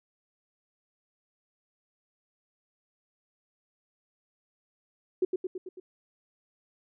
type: tone with echo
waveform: sine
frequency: 369.2 Hz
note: F#4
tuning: 4 cents flat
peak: -21 dBFS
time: 5.22-5.25 s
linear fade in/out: 5 ms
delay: 110 ms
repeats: 5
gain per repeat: -4 dB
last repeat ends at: 5.8 s
effects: none

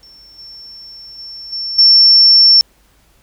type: tone with level steps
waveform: sine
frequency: 5420 Hz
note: E8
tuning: 47 cents sharp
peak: -39 / -32 / -28 / -19 / -4 dBFS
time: 0.03-2.61 s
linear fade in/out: 0 ms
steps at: 0.38 / 1.18 / 1.52 / 1.78 s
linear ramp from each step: 10 ms
effects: added 50 Hz sine -54 dBFS peak until 3.22 s + pink hiss -54 dBFS RMS until 3.22 s

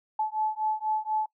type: beating tone pair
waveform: sine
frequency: 862 / 866.1 Hz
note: A5 / A5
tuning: -36 / -28 cents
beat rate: 4.1 Hz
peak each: -29 dBFS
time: 0.19-1.26 s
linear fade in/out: 5 ms
effects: noise-tail reverb RT60 0.1 s tail -24 dB re dry

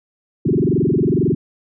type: tone with frequency modulation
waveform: sine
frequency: 261.6 Hz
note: C4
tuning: in tune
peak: -13 dBFS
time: 0.45-1.35 s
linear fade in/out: 10 ms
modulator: 22.1 Hz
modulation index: 6.2
effects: none

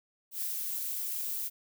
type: noise with ADSR envelope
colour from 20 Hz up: violet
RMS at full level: -33 dBFS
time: 0.31-1.5 s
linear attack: 110 ms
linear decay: 57 ms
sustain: -2 dB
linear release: 33 ms
effects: none

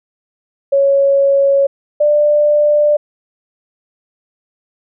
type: tone pair in turn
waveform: sine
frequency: 554.4 / 593.2 Hz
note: C#5 / D5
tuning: 0 / +17 cents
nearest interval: minor second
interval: 117 cents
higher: second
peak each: -8 dBFS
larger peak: neither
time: 0.72-1.67 / 2-2.97 s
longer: second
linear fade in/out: 10 ms
effects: none

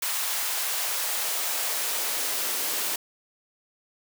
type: noise with high-pass filter sweep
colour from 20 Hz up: white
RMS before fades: -28 dBFS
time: 0.02-2.96 s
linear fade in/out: 5 ms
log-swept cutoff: 860 to 320 Hz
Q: 1
effects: none

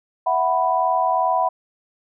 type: chord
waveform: sine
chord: E suspended second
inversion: none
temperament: just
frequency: 659.3 / 741.7 / 988.9 Hz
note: E5 / F#5 / B5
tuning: 0 / +4 / +2 cents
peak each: -23 / -20 / -20 dBFS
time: 0.26-1.49 s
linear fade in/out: 10 ms
effects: none

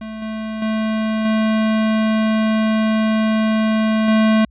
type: tone with level steps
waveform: square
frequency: 218.8 Hz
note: A3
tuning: 9 cents flat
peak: -28 / -24 / -18 / -15 / -12 dBFS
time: 0.01-4.45 s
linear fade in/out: 5 ms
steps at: 0.22 / 0.62 / 1.25 / 4.08 s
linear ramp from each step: 2 ms
effects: added 60 Hz sine -47 dBFS peak until 4.5 s + resampled to 8000 Hz

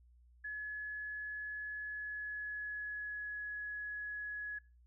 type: tone with pitch glide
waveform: sine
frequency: 1700 to 1685.3 Hz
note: G#6 to G#6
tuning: +40 to +25 cents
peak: -39 dBFS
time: 0.44-4.59 s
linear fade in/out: 10 ms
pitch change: -15 cents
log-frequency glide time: 1.84-3.43 s
effects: noise-tail reverb RT60 0.3 s tail -23 dB re dry + added 60 Hz sine -61 dBFS peak until 4.86 s

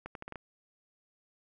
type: accelerating click train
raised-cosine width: 0.5 ms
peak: -26 dBFS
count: 6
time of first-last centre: 0.06-0.357 s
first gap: 92 ms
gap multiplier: 0.78
effects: none

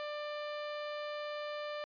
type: tone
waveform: sawtooth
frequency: 594 Hz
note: D5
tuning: 20 cents sharp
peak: -34 dBFS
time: 0-1.84 s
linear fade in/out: 0 ms
effects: resampled to 11025 Hz

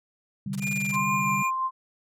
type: chord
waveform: sine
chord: C suspended second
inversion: none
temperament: equal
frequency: 130.81 / 146.83 / 196 Hz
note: C3 / D3 / G3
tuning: 0 / 0 / 0 cents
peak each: -36 / -34 / -30 dBFS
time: 0.46-1.43 s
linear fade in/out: 5 ms
type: noise bursts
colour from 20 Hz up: white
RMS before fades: -39 dBFS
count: 10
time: 0.53-0.959 s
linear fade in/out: 2 ms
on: 24 ms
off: 21 ms
type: tone with vibrato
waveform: square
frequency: 2400 Hz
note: D7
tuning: 37 cents sharp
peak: -28 dBFS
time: 0.6-1.51 s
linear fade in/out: 50 ms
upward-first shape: sine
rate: 2.4 Hz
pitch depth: 10 cents each way
type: tone with tremolo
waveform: sine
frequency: 1046.5 Hz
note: C6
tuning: in tune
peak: -23 dBFS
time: 0.92-1.71 s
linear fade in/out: 50 ms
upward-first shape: sine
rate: 5.8 Hz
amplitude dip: 30%
effects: low-pass 11000 Hz 12 dB/octave

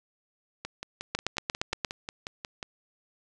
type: two click trains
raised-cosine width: 0.2 ms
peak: -10 / -18 dBFS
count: 7 / 12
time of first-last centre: 1.15-1.848 / 0.65-2.628 s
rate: 8.6 / 5.56 Hz
effects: resampled to 24000 Hz + 7-bit

